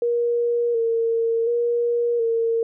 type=tone with vibrato; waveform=sine; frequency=466.2 Hz; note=A#4; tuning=in tune; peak=-18 dBFS; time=0.02-2.63 s; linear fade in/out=2 ms; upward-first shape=square; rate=0.69 Hz; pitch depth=31 cents each way; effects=none